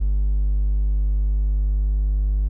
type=tone; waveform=triangle; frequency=50.1 Hz; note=G1; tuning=38 cents sharp; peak=-14 dBFS; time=0-2.49 s; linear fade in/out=20 ms; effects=tanh soft clip ceiling -11 dBFS